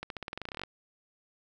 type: accelerating click train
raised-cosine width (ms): 0.3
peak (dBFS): -21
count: 16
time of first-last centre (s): 0.03-0.636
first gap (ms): 72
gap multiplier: 0.91
effects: none